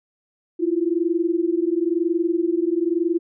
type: tone pair together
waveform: sine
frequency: 329.6 / 350.6 Hz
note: E4 / F4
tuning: 0 / +7 cents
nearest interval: minor second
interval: 107 cents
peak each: -21 dBFS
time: 0.59-3.19 s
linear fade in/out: 20 ms
effects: none